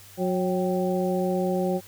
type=harmonic tone with a mistuned harmonic; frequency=182.9 Hz; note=F#3; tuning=20 cents flat; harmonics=1 / 2 / 3 / 4; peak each=-26 / -27 / -28 / -32 dBFS; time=0.17-1.81 s; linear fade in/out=50 ms; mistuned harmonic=4; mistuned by=+100 cents; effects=added 98 Hz sine -52 dBFS peak until 1.87 s + white hiss -49 dBFS RMS until 1.87 s